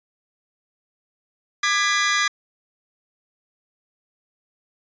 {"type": "chord", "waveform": "sawtooth", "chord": "G# diminished", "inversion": "second", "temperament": "just", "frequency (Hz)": [1196.1, 1661.2, 1993.5], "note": ["D6", "G#6", "B6"], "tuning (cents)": [31, 0, 16], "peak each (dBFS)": -19, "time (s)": [1.63, 2.28], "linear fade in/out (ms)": 5, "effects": ["resampled to 16000 Hz"]}